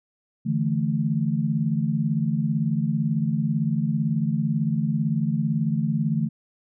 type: chord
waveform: sine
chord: D suspended second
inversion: none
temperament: equal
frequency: 146.83 / 164.81 / 220 Hz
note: D3 / E3 / A3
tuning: 0 / 0 / 0 cents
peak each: -25 dBFS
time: 0.45-6.29 s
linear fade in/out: 20 ms
effects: none